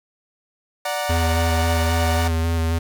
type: chord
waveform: sawtooth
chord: D augmented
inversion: none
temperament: equal with one note detuned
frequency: 587.3 / 736.6 / 932.3 Hz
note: D5 / F#5 / A#5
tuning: 0 / -8 / 0 cents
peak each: -22 / -22 / -27 dBFS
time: 0.85-2.28 s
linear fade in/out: 5 ms
type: tone with vibrato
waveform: square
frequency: 82.41 Hz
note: E2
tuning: in tune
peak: -19 dBFS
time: 1.09-2.79 s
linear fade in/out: 10 ms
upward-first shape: square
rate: 3.7 Hz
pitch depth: 18 cents each way
effects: 8-bit